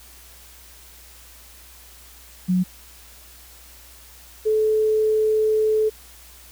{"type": "tone pair in turn", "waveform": "sine", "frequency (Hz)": [182.7, 433.2], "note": ["F#3", "A4"], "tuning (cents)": [-22, -27], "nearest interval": "octave + minor third", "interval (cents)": 1495, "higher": "second", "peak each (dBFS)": -16, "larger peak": "neither", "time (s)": [[2.48, 2.64], [4.45, 5.9]], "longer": "second", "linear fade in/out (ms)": 20, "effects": ["added 60 Hz sine -49 dBFS peak until 6.51 s", "white hiss -47 dBFS RMS until 6.51 s"]}